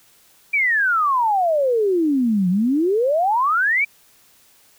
sine exponential two-way sweep, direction down then up, 2377 to 174.61 to 2377 Hz, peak -15 dBFS, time 0.53-3.85 s, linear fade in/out 10 ms, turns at 2.49 s, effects white hiss -54 dBFS RMS until 4.78 s

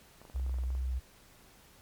clicks, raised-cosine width 1 ms, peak -38 dBFS, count 12, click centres 0.216 / 0.252 / 0.299 / 0.361 / 0.397 / 0.464 / 0.495 / 0.542 / 0.586 / 0.637 / 0.704 / 0.751 s
sine tone with vibrato, 63.8 Hz, C2, 43 cents flat, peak -30 dBFS, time 0.34-1 s, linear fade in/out 20 ms, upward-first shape sine, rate 2.7 Hz, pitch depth 17 cents each way
effects pink hiss -59 dBFS RMS until 1.81 s + MP3 96 kbps

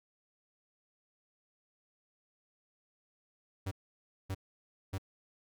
45% pulse tone bursts, 95.8 Hz, G2, 39 cents flat, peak -34 dBFS, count 3, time 3.66-4.982 s, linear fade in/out 10 ms, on 54 ms, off 580 ms, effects none

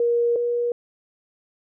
sine tone pair in turn, 473.4 / 478.6 Hz, A#4 / A#4, +27 / +46 cents, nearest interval unison, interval 19 cents, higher second, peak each -17 / -20 dBFS, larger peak first, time 0-0.36 / 0.36-0.72 s, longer neither, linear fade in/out 2 ms, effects none

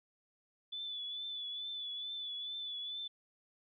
sine tone with vibrato, 3470 Hz, A7, 25 cents flat, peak -39 dBFS, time 0.72-3.08 s, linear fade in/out 10 ms, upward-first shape triangle, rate 2.3 Hz, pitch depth 45 cents each way, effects none

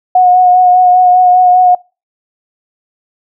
sine tone with vibrato, 728 Hz, F#5, 28 cents flat, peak -3 dBFS, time 0.15-1.75 s, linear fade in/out 5 ms, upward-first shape sine, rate 5 Hz, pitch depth 20 cents each way, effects noise-tail reverb RT60 0.3 s tail -25 dB re dry

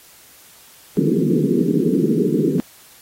pink band-pass noise, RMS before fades -17 dBFS, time 0.97-2.6 s, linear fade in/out 0 ms, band 150 to 450 Hz, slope 96 dB/octave, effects white hiss -47 dBFS RMS until 3.01 s + AAC 48 kbps

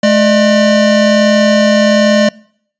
square tone pair together, 213.6 / 599.6 Hz, G#3 / D5, +49 / +36 cents, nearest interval octave + tritone, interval 1787 cents, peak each -10 dBFS, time 0.03-2.29 s, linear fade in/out 5 ms, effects noise-tail reverb RT60 0.6 s tail -24 dB re dry + resampled to 16000 Hz

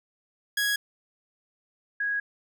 sawtooth / sine tone pair in turn, 1661.2 / 1654.3 Hz, G#6 / G#6, 0 / -7 cents, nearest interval unison, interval 7 cents, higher first, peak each -20 / -25 dBFS, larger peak first, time 0.57-0.76 / 2-2.2 s, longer second, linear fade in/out 5 ms, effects none

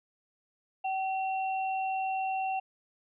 sine tone pair together, 764.4 / 2724 Hz, G5 / F7, -44 / -44 cents, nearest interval octave + minor seventh, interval 2200 cents, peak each -29 / -39 dBFS, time 0.84-2.6 s, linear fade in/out 10 ms, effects none

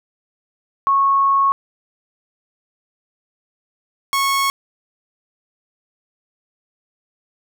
sine / sawtooth tone pair in turn, 1100 / 1100 Hz, C#6 / C#6, -14 / -14 cents, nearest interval unison, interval 0 cents, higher neither, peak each -12 dBFS, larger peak neither, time 0.87-1.52 / 4.13-4.5 s, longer first, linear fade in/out 0 ms, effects none

